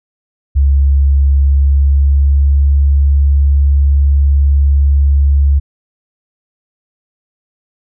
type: tone with pitch glide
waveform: sine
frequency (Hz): 69.3 to 70.19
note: C#2 to C#2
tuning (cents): 0 to +22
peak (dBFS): -6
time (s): 0.55-5.6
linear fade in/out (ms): 20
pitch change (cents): +22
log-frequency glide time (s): 1.4-2.69
effects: none